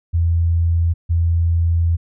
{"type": "tone pair in turn", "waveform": "sine", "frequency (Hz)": [84.1, 84.1], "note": ["E2", "E2"], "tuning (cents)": [35, 35], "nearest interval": "unison", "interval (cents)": 0, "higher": "neither", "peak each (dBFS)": -13, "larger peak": "neither", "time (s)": [[0.13, 0.94], [1.09, 1.97]], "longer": "second", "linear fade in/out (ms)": 20, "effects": []}